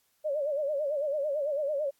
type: tone with vibrato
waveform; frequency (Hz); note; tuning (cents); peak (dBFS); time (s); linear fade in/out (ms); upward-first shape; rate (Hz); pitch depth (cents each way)
sine; 582; D5; -16; -27; 0.24-1.91; 20; sine; 9; 110
effects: white hiss -71 dBFS RMS until 1.99 s + AAC 64 kbps